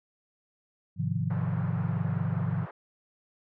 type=chord; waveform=sine; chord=F minor seventh; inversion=first; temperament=equal with one note detuned; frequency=105.21 / 130.81 / 155.56 / 174.61 Hz; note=Ab2 / C3 / Eb3 / F3; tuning=+23 / 0 / 0 / 0 cents; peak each=-32 dBFS; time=0.96-2.67 s; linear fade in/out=50 ms
type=band-pass noise; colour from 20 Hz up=white; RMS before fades=-45 dBFS; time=1.3-2.71 s; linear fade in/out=5 ms; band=350 to 1400 Hz; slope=24 dB/octave
effects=none